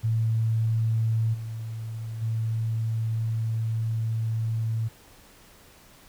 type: tone with level steps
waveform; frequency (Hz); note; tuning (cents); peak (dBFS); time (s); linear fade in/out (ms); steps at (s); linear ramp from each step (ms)
sine; 112.3; A2; +36; -21 / -31 / -24; 0.03-4.89; 20; 1.33 / 2.21; 20
effects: pink hiss -53 dBFS RMS until 6.08 s